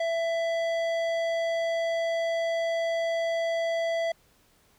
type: tone with tanh clipping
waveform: sine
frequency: 665 Hz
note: E5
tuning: 15 cents sharp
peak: -27 dBFS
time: 0-4.12 s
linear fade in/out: 5 ms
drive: 14 dB
effects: pink hiss -63 dBFS RMS until 4.78 s